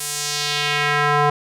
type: tone with band-pass filter sweep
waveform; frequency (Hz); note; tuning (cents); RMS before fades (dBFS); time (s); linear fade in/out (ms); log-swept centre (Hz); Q
square; 146.83; D3; 0; -20; 0-1.3; 5; 10000 to 920; 1.4
effects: none